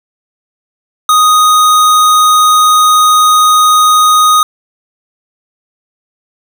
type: tone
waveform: square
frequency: 1244.5 Hz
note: D#6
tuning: in tune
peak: -5 dBFS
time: 1.09-4.43 s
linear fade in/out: 2 ms
effects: none